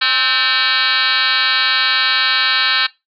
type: tone with frequency modulation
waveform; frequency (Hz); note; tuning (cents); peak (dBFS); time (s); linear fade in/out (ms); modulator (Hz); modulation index
sine; 2794; F7; 0; -12; 0.01-2.87; 10; 248; 6.3
effects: noise-tail reverb RT60 0.2 s tail -20 dB re dry